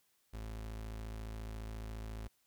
35% pulse tone, 54.4 Hz, A1, 19 cents flat, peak -40 dBFS, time 0.33-2.28 s, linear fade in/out 10 ms, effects white hiss -75 dBFS RMS until 2.46 s

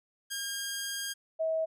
10% pulse / sine tone pair in turn, 1616 / 642.7 Hz, G#6 / E5, -48 / -44 cents, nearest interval octave + major third, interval 1596 cents, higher first, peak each -25 / -27 dBFS, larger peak first, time 0.3-1.14 / 1.39-1.66 s, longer first, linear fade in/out 20 ms, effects none

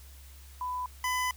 sine / 25% pulse tone pair in turn, 998 / 1003.7 Hz, B5 / B5, +18 / +28 cents, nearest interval unison, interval 10 cents, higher second, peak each -31 / -24 dBFS, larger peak second, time 0.61-0.86 / 1.04-1.31 s, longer second, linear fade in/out 2 ms, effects added 68 Hz sine -48 dBFS peak until 1.36 s + white hiss -56 dBFS RMS until 1.36 s

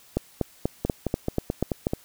two click trains, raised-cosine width 2 ms, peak -11 / -9 dBFS, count 6 / 8, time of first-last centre 0.85-1.935 / 0.17-1.869 s, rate 4.61 / 4.12 Hz, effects white hiss -54 dBFS RMS until 2.04 s

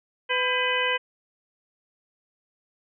harmonic tone with a mistuned harmonic, 502 Hz, B4, 28 cents sharp, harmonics 1 / 2 / 3 / 4 / 5 / 6, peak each -29 / -29 / -29 / -29 / -29 / -29 dBFS, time 0.29-0.98 s, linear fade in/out 20 ms, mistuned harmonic 3, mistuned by +100 cents, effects none

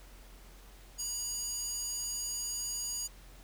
square tone with high-pass filter, 965 Hz, B5, 40 cents flat, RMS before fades -37 dBFS, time 0.98-3.08 s, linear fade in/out 20 ms, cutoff 6100 Hz, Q 4.6, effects added 44 Hz sine -52 dBFS peak until 3.43 s + pink hiss -58 dBFS RMS until 3.43 s

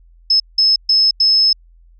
sine tone bursts at uneven times, 5200 Hz, E8, 24 cents flat, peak -9 dBFS, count 4, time 0.3-0.4 / 0.58-0.76 / 0.89-1.11 / 1.2-1.53 s, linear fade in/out 5 ms, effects added 42 Hz sine -44 dBFS peak until 1.99 s

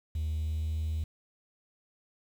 triangle tone with pitch glide, 77.78 to 78.77 Hz, D#2 to D#2, 0 to +22 cents, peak -26 dBFS, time 0.15-1.04 s, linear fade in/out 5 ms, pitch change +22 cents, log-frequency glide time 0.29-0.8 s, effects tanh soft clip ceiling -25 dBFS + 9-bit

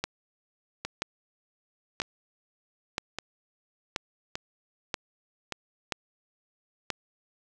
two click trains, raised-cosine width 0.2 ms, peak -15 / -11 dBFS, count 5 / 8, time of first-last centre 0.85-5.523 / 0.04-6.903 s, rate 0.856 / 1.02 Hz, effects none

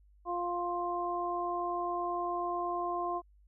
harmonic tone, 350.5 Hz, F4, 6 cents sharp, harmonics 1 / 2 / 3, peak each -37 / -35 / -35 dBFS, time 0.25-3.22 s, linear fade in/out 50 ms, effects added 50 Hz sine -59 dBFS peak until 3.47 s

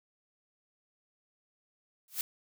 blue noise with exponential growth, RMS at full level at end -28 dBFS, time 2.08-2.21 s, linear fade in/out 1 ms, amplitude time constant 28 ms, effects none

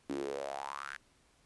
sawtooth tone with high-pass filter sweep, 69.4 Hz, C#2, 3 cents sharp, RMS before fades -40 dBFS, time 0.09-0.97 s, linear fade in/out 10 ms, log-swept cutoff 280 to 1700 Hz, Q 5.9, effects pink hiss -68 dBFS RMS until 1.45 s + resampled to 24000 Hz

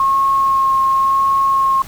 sine tone with vibrato, 1081 Hz, C#6, 44 cents flat, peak -11 dBFS, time 0-1.82 s, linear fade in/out 2 ms, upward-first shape sine, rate 0.93 Hz, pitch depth 12 cents each way, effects pink hiss -37 dBFS RMS until 1.87 s

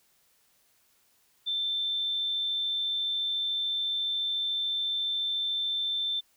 sine tone, 3553 Hz, A7, 16 cents sharp, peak -27 dBFS, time 1.46-6.21 s, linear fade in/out 20 ms, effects white hiss -67 dBFS RMS until 6.36 s

